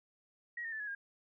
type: tone with pitch steps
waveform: sine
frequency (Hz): 1900 / 1825.8 / 1754.4 / 1685.9 / 1620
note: A#6 / A#6 / A6 / G#6 / G#6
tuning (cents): +33 / -36 / -6 / +26 / -43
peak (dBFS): -38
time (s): 0.57-0.95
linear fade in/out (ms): 5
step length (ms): 76
effects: none